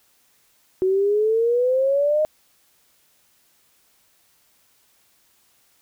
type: exponential sweep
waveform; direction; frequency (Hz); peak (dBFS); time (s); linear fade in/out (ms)
sine; up; 370 to 622.3; -16; 0.82-2.25; 0
effects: white hiss -61 dBFS RMS until 5.81 s